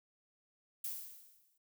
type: noise with exponential decay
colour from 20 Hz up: violet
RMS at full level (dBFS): -38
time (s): 0.84-1.58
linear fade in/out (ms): 5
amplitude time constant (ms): 160
effects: none